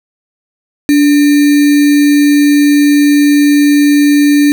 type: tone with sample-and-hold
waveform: sine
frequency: 290 Hz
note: D4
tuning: 22 cents flat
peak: -4 dBFS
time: 0.89-4.52 s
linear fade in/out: 0 ms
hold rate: 2100 Hz
effects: none